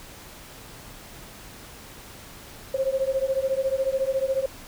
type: beating tone pair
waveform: sine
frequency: 527 / 541 Hz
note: C5 / C#5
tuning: +12 / -42 cents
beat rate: 14 Hz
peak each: -25 dBFS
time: 2.74-4.46 s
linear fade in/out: 5 ms
effects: pink hiss -44 dBFS RMS until 4.67 s

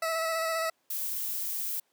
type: tone with vibrato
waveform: 20% pulse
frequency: 651 Hz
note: E5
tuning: 22 cents flat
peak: -23 dBFS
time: 0.02-0.7 s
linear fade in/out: 5 ms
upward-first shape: square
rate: 15 Hz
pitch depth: 16 cents each way
type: noise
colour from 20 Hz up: violet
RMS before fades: -33 dBFS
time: 0.9-1.8 s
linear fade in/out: 5 ms
effects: pink hiss -72 dBFS RMS until 1.92 s + high-pass 300 Hz 12 dB/octave

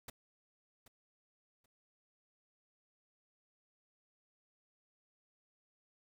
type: noise with echo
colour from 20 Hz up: pink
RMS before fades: -45 dBFS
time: 0.08-0.1 s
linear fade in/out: 5 ms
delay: 780 ms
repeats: 2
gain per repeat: -14 dB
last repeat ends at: 1.66 s
effects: none

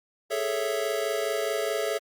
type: chord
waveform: square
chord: A major seventh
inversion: third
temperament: equal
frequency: 415.3 / 440 / 554.4 / 659.3 Hz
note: G#4 / A4 / C#5 / E5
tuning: 0 / 0 / 0 / 0 cents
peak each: -33 / -32 / -33 / -32 dBFS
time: 0.3-1.99 s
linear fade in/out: 20 ms
effects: Opus 48 kbps

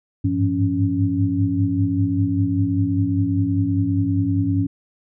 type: tone cluster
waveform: sine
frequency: 97.8 / 102.9 / 107.9 / 171.7 / 278.2 Hz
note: G2 / G#2 / A2 / F3 / C#4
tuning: -4 / -16 / -33 / -29 / +6 cents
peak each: -22 / -25 / -27 / -28 / -20 dBFS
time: 0.24-4.67 s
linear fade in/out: 10 ms
effects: none

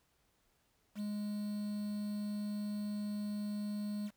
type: tone with quantisation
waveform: triangle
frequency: 207.7 Hz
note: G#3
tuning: in tune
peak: -34 dBFS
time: 0.95-4.11 s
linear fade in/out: 50 ms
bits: 9
effects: pink hiss -75 dBFS RMS until 4.16 s

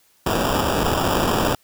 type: noise with sample-and-hold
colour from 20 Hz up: blue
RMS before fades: -20 dBFS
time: 0.26-1.55 s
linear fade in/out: 5 ms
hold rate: 2100 Hz
effects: white hiss -59 dBFS RMS until 1.63 s

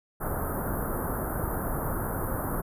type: band-stop noise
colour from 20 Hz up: pink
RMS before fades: -30 dBFS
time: 0.2-2.62 s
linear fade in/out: 20 ms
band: 1500 to 11000 Hz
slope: 48 dB/octave
effects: resampled to 32000 Hz

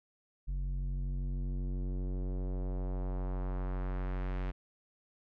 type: tone with low-pass filter sweep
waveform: square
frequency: 46.25 Hz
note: F#1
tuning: in tune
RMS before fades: -35 dBFS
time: 0.47-4.52 s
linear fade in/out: 20 ms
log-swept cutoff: 110 to 2400 Hz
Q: 1.1
effects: none

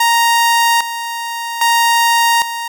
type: tone with tremolo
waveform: sawtooth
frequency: 932.3 Hz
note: A#5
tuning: in tune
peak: -6 dBFS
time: 0-2.68 s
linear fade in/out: 5 ms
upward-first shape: square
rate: 0.62 Hz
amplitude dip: 70%
effects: none

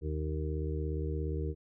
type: harmonic tone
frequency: 77.1 Hz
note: D#2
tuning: 15 cents flat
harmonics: 1 / 2 / 4 / 5 / 6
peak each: -33 / -39 / -42 / -41 / -42 dBFS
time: 0.01-1.55 s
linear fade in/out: 50 ms
effects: none

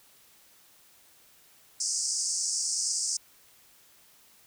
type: band-pass noise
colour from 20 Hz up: pink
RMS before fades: -30 dBFS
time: 1.8-3.17 s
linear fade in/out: 5 ms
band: 4900 to 9000 Hz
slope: 96 dB/octave
effects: white hiss -59 dBFS RMS until 4.46 s

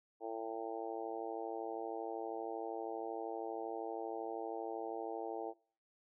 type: harmonic tone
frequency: 112.7 Hz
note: A2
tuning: 42 cents sharp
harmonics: 3 / 4 / 5 / 6 / 7 / 8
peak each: -46 / -43 / -49 / -47 / -45 / -52 dBFS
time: 0.2-5.54 s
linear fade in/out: 50 ms
effects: noise-tail reverb RT60 0.4 s tail -20 dB re dry

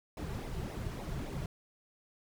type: noise with flanger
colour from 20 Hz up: brown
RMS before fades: -39 dBFS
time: 0.17-1.46 s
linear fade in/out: 2 ms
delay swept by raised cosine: 0.64 to 3.94 ms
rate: 3.6 Hz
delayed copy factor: -0.65
effects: none

